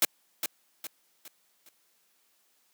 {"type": "noise with echo", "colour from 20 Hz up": "white", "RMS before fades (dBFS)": -22, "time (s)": [0.02, 0.05], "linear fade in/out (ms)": 2, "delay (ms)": 410, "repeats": 4, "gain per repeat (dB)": -8, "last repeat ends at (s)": 1.69, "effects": ["white hiss -69 dBFS RMS until 2.73 s", "high-pass 200 Hz 12 dB/octave"]}